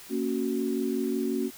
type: chord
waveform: sine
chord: F# major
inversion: first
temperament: equal with one note detuned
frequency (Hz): 231.7 / 277.2 / 370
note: A#3 / C#4 / F#4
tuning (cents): -10 / 0 / 0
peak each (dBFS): -30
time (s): 0.09-1.51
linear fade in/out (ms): 50
effects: white hiss -47 dBFS RMS until 1.57 s